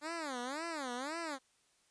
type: tone with vibrato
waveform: 10% pulse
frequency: 286.4 Hz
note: D4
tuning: 43 cents flat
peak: -30 dBFS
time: 0.01-1.39 s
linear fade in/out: 50 ms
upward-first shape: sine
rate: 1.9 Hz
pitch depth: 290 cents each way
effects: white hiss -72 dBFS RMS until 1.9 s + resampled to 22050 Hz